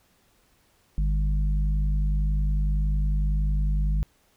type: harmonic tone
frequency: 50.9 Hz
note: G#1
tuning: 34 cents flat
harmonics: 1 / 3 / 4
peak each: -21 / -30 / -40 dBFS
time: 0.98-4.03 s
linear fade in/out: 0 ms
effects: pink hiss -64 dBFS RMS until 4.36 s